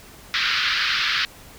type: band-pass noise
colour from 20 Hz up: pink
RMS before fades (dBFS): -22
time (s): 0.34-1.25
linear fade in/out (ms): 0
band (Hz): 1300 to 4900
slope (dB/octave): 48
effects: pink hiss -45 dBFS RMS until 1.58 s